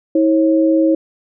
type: tone pair together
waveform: sine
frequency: 322.2 / 542.2 Hz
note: E4 / C#5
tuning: -39 / -38 cents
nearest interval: major sixth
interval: 901 cents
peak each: -11 / -16 dBFS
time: 0.15-0.95 s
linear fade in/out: 5 ms
effects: none